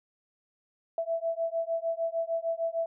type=beating tone pair; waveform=sine; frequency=659.3 / 665.9 Hz; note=E5 / E5; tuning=0 / +17 cents; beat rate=6.6 Hz; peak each=-31 dBFS; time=0.98-2.86 s; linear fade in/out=2 ms; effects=none